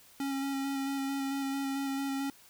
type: tone with vibrato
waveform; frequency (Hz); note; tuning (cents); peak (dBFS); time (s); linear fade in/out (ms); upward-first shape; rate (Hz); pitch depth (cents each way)
square; 273.9; C#4; -21; -32; 0.2-2.3; 2; square; 4.5; 13
effects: white hiss -58 dBFS RMS until 2.49 s